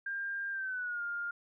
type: tone with pitch glide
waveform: sine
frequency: 1599 to 1408.2 Hz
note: G6 to F6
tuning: +34 to +14 cents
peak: -34 dBFS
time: 0.06-1.31 s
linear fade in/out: 5 ms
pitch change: -220 cents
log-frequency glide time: 0.51-1.02 s
effects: none